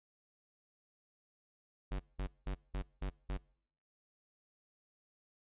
square tone bursts, 47.97 Hz, G1, 37 cents flat, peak -36 dBFS, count 6, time 1.91-3.376 s, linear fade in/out 10 ms, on 86 ms, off 190 ms, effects noise-tail reverb RT60 0.7 s tail -26 dB re dry + resampled to 8000 Hz

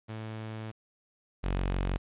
sawtooth tone pair in turn, 110 / 46.25 Hz, A2 / F#1, 0 / 0 cents, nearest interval octave + minor third, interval 1500 cents, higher first, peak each -33 / -24 dBFS, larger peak second, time 0.08-0.72 / 1.43-1.98 s, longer first, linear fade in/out 20 ms, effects resampled to 8000 Hz + 10-bit

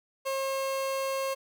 30% pulse tone, 538 Hz, C5, 48 cents sharp, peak -26 dBFS, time 0.25-1.35 s, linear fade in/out 20 ms, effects none

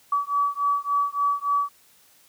sine beating tone pair, 1142 / 1145.5 Hz, D6 / D6, -49 / -44 cents, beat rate 3.5 Hz, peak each -24 dBFS, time 0.12-1.69 s, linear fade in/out 5 ms, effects white hiss -57 dBFS RMS until 2.28 s + high-pass 60 Hz 12 dB/octave

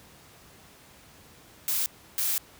blue noise bursts at uneven times, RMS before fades -27 dBFS, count 2, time 1.68-1.86 / 2.18-2.38 s, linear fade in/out 0 ms, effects pink hiss -53 dBFS RMS until 2.59 s + high-pass 60 Hz 12 dB/octave

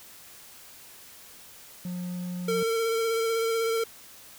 triangle tone, 178.9 Hz, F3, 42 cents sharp, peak -29 dBFS, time 1.85-2.63 s, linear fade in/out 2 ms
square tone with vibrato, 453.8 Hz, A#4, 47 cents flat, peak -25 dBFS, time 2.48-3.84 s, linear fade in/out 5 ms, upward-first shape sine, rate 16 Hz, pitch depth 20 cents each way
effects white hiss -49 dBFS RMS until 4.38 s

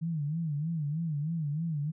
sine tone with vibrato, 155.56 Hz, D#3, in tune, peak -29 dBFS, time 0.01-1.92 s, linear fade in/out 20 ms, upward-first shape sine, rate 3.2 Hz, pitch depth 140 cents each way, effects none

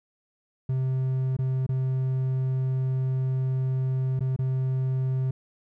triangle tone with dropouts, 130.7 Hz, C3, 1 cent flat, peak -21 dBFS, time 0.69-5.31 s, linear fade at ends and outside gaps 5 ms, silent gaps 1.367-1.388 / 1.665-1.69 / 4.194-4.206 / 4.363-4.389 s, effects none

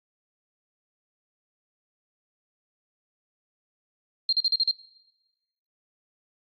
sine tone bursts, 4193 Hz, C8, 3 cents sharp, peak -19 dBFS, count 6, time 4.29-4.712 s, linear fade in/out 2 ms, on 37 ms, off 40 ms, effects noise-tail reverb RT60 1.0 s tail -18 dB re dry + AAC 64 kbps

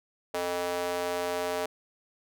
square tone with high-pass filter, 88.2 Hz, F2, 18 cents sharp, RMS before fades -31 dBFS, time 0.34-1.66 s, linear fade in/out 5 ms, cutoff 530 Hz, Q 2.3, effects none

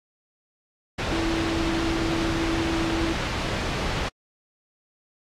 sine tone in noise, 329.6 Hz, E4, in tune, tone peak -25 dBFS, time 1.12-3.13 s, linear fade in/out 10 ms, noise pink, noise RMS -26 dBFS, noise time 0.98-4.09 s, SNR -2 dB, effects low-pass 4000 Hz 12 dB/octave + AAC 64 kbps

